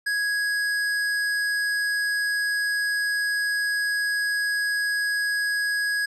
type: tone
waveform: square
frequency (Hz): 1661.2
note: G#6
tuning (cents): 0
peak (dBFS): -23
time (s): 0.06-6.06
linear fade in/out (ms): 10
effects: low-pass 10000 Hz 12 dB/octave